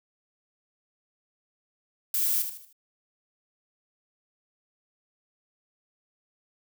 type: noise with echo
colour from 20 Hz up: violet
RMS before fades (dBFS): -26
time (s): 2.14-2.42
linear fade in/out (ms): 2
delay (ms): 77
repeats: 4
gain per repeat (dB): -8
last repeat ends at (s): 2.728
effects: none